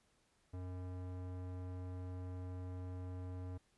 square tone with low-pass filter, 91.2 Hz, F#2, 24 cents flat, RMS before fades -45 dBFS, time 0.53-3.58 s, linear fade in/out 10 ms, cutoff 990 Hz, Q 0.6, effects pink hiss -75 dBFS RMS until 3.77 s + resampled to 24000 Hz

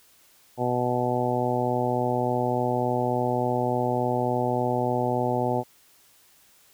harmonic tone, 123.47 Hz, B2, in tune, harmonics 1 / 2 / 3 / 4 / 5 / 6 / 7, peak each -30 / -30 / -30 / -30 / -30 / -30 / -30 dBFS, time 0.57-5.64 s, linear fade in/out 50 ms, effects white hiss -58 dBFS RMS until 6.73 s

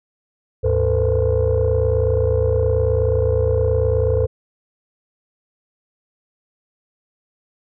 sine tone cluster, 75.4 / 103.9 / 447 / 506 Hz, D2 / G#2 / A4 / B4, +46 / +1 / +27 / +42 cents, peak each -19 dBFS, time 0.63-4.27 s, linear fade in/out 20 ms, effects tanh soft clip ceiling -9 dBFS

